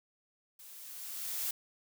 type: noise with level ramp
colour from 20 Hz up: blue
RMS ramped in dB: -53 to -34 dBFS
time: 0.59-1.51 s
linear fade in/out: 5 ms
effects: none

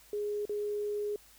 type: tone with dropouts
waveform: sine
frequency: 415.3 Hz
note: G#4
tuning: in tune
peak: -31 dBFS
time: 0.13-1.16 s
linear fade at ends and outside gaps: 2 ms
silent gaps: 0.454-0.494 s
effects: added 50 Hz sine -66 dBFS peak until 1.38 s + white hiss -59 dBFS RMS until 1.38 s

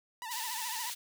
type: tone with vibrato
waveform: sawtooth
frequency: 933 Hz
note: A#5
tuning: 1 cent sharp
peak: -35 dBFS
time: 0.22-0.9 s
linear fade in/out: 0 ms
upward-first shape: sine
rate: 14 Hz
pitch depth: 110 cents each way
type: high-pass noise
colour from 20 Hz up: pink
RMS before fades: -39 dBFS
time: 0.3-0.95 s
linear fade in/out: 20 ms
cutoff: 3300 Hz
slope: 12 dB/octave
effects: none

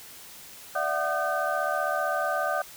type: tone cluster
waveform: sine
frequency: 591 / 667 / 742 / 1219 / 1533 Hz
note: D5 / E5 / F#5 / D#6 / G6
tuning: +11 / +20 / +5 / -36 / -39 cents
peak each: -31 dBFS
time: 0.75-2.62 s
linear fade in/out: 5 ms
effects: white hiss -46 dBFS RMS until 2.76 s

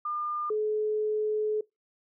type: tone pair in turn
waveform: sine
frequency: 1205 / 427.5 Hz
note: D6 / A4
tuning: +44 / -50 cents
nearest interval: octave + tritone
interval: 1794 cents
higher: first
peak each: -29 / -25 dBFS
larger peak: second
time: 0.05-0.5 / 0.5-1.61 s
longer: second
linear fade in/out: 5 ms
effects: noise-tail reverb RT60 0.2 s tail -23 dB re dry

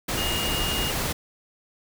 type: tone in noise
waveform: sine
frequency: 2849 Hz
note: F7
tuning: 34 cents sharp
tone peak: -28 dBFS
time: 0.17-0.91 s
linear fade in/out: 10 ms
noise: pink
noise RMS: -27 dBFS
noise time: 0.08-1.13 s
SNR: -4 dB
effects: none

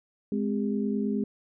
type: tone cluster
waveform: sine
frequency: 209 / 258.5 / 403.6 Hz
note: G#3 / C4 / G#4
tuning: +11 / -21 / -49 cents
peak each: -27 / -31 / -33 dBFS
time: 0.32-1.24 s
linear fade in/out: 2 ms
effects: none

